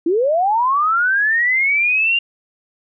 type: linear sweep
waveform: sine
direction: up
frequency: 312.9 to 2811 Hz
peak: -13 dBFS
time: 0.06-2.19 s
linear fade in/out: 5 ms
effects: none